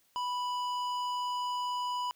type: tone with hard clipping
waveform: triangle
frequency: 987.8 Hz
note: B5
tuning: in tune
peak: -33 dBFS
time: 0.16-2.11 s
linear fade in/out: 0 ms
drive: 15 dB
effects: white hiss -69 dBFS RMS until 2.15 s